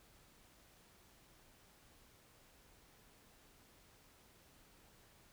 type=silence; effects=pink hiss -66 dBFS RMS until 5.32 s